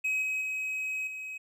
triangle tone with level steps, 2541 Hz, D#7, 36 cents sharp, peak -25 / -27 / -29 / -35 dBFS, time 0.04-1.38 s, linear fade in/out 10 ms, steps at 0.22 / 0.41 / 1.07 s, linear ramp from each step 5 ms, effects none

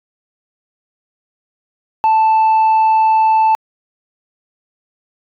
sine tone, 880 Hz, A5, in tune, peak -6 dBFS, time 2.04-3.55 s, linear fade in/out 0 ms, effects tanh soft clip ceiling -8 dBFS

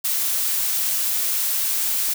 blue noise, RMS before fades -22 dBFS, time 0.04-2.14 s, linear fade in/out 10 ms, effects none

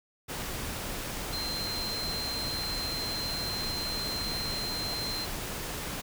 sine tone in noise, 4129 Hz, C8, 24 cents flat, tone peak -33 dBFS, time 1.32-5.26 s, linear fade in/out 20 ms, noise pink, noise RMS -36 dBFS, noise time 0.28-6.02 s, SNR 0 dB, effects none

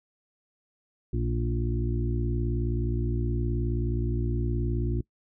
harmonic tone with a mistuned harmonic, 59.1 Hz, A#1, 24 cents sharp, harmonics 1 / 2 / 4 / 5 / 6, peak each -28 / -29 / -36 / -38 / -35 dBFS, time 1.13-5.01 s, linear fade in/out 5 ms, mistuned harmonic 6, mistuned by -19 cents, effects noise-tail reverb RT60 0.1 s tail -22 dB re dry

